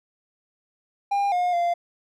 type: tone with pitch steps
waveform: triangle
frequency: 803 / 715 / 693 Hz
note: G5 / F5 / F5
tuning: +41 / +41 / -14 cents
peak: -18 dBFS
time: 1.11-1.74 s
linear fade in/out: 10 ms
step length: 210 ms
effects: none